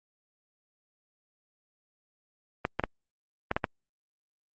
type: clicks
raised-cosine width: 0.5 ms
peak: -11 dBFS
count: 6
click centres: 2.651 / 2.796 / 2.838 / 3.514 / 3.565 / 3.642 s
effects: Opus 32 kbps